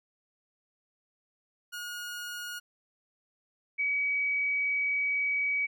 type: tone pair in turn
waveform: sawtooth / sine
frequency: 1439 / 2271 Hz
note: F#6 / C#7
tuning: -49 / +41 cents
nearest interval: minor sixth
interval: 790 cents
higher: second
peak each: -33 / -26 dBFS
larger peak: second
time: 1.72-2.6 / 3.78-5.67 s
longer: second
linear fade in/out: 20 ms
effects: none